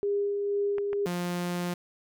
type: tone with tremolo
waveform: sine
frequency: 405 Hz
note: G#4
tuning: 43 cents flat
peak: -24 dBFS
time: 0.03-1.06 s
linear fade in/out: 0 ms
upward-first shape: sine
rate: 2.1 Hz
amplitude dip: 30%
type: clicks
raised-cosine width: 0.5 ms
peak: -24 dBFS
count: 2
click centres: 0.783 / 0.931 s
type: tone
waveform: sawtooth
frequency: 176.3 Hz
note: F3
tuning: 17 cents sharp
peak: -25 dBFS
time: 1.06-1.74 s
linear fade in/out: 5 ms
effects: none